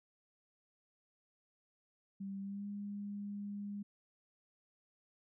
sine tone with pitch glide, 196 to 203.3 Hz, G3 to G#3, 0 to -37 cents, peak -40 dBFS, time 2.2-3.83 s, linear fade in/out 10 ms, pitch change +63 cents, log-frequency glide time 2.41-2.66 s, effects none

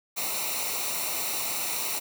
white noise with comb filter, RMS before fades -30 dBFS, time 0.16-2 s, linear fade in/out 20 ms, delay 0.61 ms, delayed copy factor -0.7, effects none

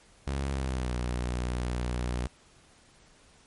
sawtooth tone with pitch glide, 68.5 to 61.03 Hz, C#2 to B1, -20 to -20 cents, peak -25 dBFS, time 0.27-2.27 s, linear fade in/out 0 ms, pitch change -200 cents, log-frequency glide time 0.5-0.93 s, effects pink hiss -59 dBFS RMS until 3.46 s + MP3 48 kbps

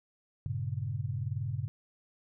sine chord, G diminished, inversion none, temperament equal, 98 / 116.54 / 138.59 Hz, G2 / Bb2 / Db3, 0 / 0 / 0 cents, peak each -36 / -36 / -36 dBFS, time 0.46-1.68 s, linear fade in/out 0 ms, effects none

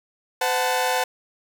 sawtooth chord, F# diminished, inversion second, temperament equal with one note detuned, 509.8 / 740 / 880 Hz, C5 / F#5 / A5, -45 / 0 / 0 cents, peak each -21 dBFS, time 0.41-1.04 s, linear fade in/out 5 ms, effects none

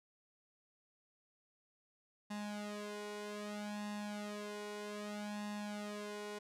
sawtooth tone with flanger, 207.9 Hz, G#3, 2 cents sharp, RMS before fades -44 dBFS, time 2.3-6.39 s, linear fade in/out 10 ms, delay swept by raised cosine 1.1 to 2.08 ms, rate 0.63 Hz, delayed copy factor +0.9, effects low-pass 10000 Hz 12 dB/octave

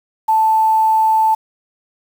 sine tone with quantisation, 880 Hz, A5, in tune, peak -10 dBFS, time 0.28-1.35 s, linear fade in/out 10 ms, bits 6, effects none

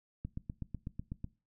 click train, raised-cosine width 5 ms, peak -26 dBFS, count 9, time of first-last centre 0.25-1.244 s, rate 8.05 Hz, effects noise-tail reverb RT60 0.3 s tail -20 dB re dry

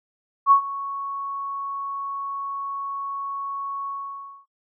sine tone with ADSR envelope, 1108.7 Hz, C#6, in tune, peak -9 dBFS, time 0.46-4.46 s, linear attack 53 ms, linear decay 95 ms, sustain -18 dB, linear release 590 ms, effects noise-tail reverb RT60 0.1 s tail -24 dB re dry

